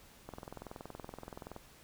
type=click train; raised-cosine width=1 ms; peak=-30 dBFS; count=28; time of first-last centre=0.29-1.564 s; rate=21.2 Hz; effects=pink hiss -59 dBFS RMS until 1.83 s